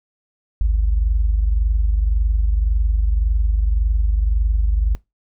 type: tone pair together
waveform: sine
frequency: 51.6 / 73.42 Hz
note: G#1 / D2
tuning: -10 / 0 cents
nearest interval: tritone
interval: 610 cents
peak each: -14 / -24 dBFS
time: 0.61-4.95 s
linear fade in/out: 0 ms
effects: noise-tail reverb RT60 0.2 s tail -22 dB re dry

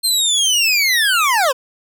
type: linear sweep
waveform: 25% pulse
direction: down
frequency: 4216 to 483.8 Hz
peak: -9 dBFS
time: 0.03-1.53 s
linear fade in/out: 20 ms
effects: none

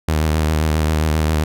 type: tone with vibrato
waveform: sawtooth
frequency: 77.78 Hz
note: D#2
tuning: in tune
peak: -11 dBFS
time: 0.08-1.44 s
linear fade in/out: 5 ms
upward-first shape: sine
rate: 7.5 Hz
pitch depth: 40 cents each way
effects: none

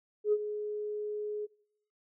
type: tone with ADSR envelope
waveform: sine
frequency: 420 Hz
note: G#4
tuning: 19 cents sharp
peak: -21 dBFS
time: 0.24-1.47 s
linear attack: 85 ms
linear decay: 51 ms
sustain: -12 dB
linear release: 26 ms
effects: noise-tail reverb RT60 0.8 s tail -24 dB re dry + tanh soft clip ceiling -17 dBFS

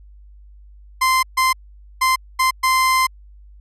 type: tone bursts at uneven times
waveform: 30% pulse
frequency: 1040 Hz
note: C6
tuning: 11 cents flat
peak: -11 dBFS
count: 5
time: 1.01-1.23 / 1.37-1.53 / 2.01-2.16 / 2.39-2.51 / 2.63-3.07 s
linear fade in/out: 10 ms
effects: added 50 Hz sine -41 dBFS peak until 3.6 s + resampled to 32000 Hz

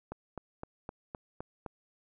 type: click train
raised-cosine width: 1 ms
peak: -25 dBFS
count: 7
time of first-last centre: 0.12-1.662 s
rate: 3.89 Hz
effects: none

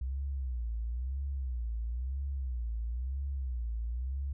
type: tone with vibrato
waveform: sine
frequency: 62.3 Hz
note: B1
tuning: 16 cents sharp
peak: -32 dBFS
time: 0.01-4.33 s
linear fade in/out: 5 ms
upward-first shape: sine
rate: 1 Hz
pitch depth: 180 cents each way
effects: none

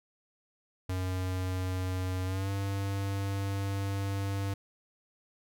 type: tone with pitch glide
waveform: square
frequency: 92.5 to 98.57 Hz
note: F#2 to G2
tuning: 0 to +10 cents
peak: -31 dBFS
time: 0.89-4.54 s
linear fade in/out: 5 ms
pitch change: +110 cents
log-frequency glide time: 2.25-2.5 s
effects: none

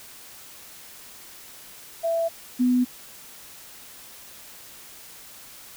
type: tone pair in turn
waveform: sine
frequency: 665 / 249.1 Hz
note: E5 / B3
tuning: +15 / +15 cents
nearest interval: octave + perfect fourth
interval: 1700 cents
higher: first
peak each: -21 / -17 dBFS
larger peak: second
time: 2.03-2.29 / 2.59-2.85 s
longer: neither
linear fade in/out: 20 ms
effects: white hiss -45 dBFS RMS until 5.76 s

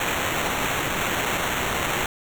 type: noise with sample-and-hold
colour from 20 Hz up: violet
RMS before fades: -25 dBFS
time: 0-2.06 s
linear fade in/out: 2 ms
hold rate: 4900 Hz
effects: none

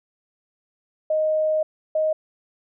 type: tone pair in turn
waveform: sine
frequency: 622.3 / 624.8 Hz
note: D#5 / D#5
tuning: 0 / +7 cents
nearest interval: unison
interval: 7 cents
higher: second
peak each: -18 dBFS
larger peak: neither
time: 1.1-1.63 / 1.95-2.13 s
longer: first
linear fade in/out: 5 ms
effects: none

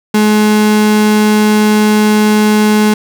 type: tone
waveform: 35% pulse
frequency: 212.3 Hz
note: G#3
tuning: 38 cents sharp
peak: -5 dBFS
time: 0.14-2.94 s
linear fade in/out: 5 ms
effects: none

